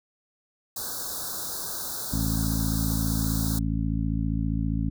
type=band-stop noise; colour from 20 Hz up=white; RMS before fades=-33 dBFS; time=0.76-3.59 s; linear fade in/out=5 ms; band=1600 to 3700 Hz; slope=96 dB/octave
type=harmonic tone; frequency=55 Hz; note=A1; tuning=in tune; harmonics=1 / 2 / 3 / 4 / 5; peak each=-28 / -30 / -30 / -32 / -32 dBFS; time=2.12-4.9 s; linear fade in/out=10 ms
effects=none